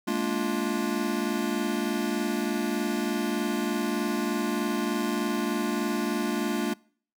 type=chord; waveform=square; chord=Bb dominant seventh; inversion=third; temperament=just; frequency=209.8 / 233.1 / 291.4 / 349.6 Hz; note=Ab3 / Bb3 / D4 / F4; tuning=+18 / 0 / -13 / +2 cents; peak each=-32 dBFS; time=0.07-6.74 s; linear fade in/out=10 ms; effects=noise-tail reverb RT60 0.5 s tail -24 dB re dry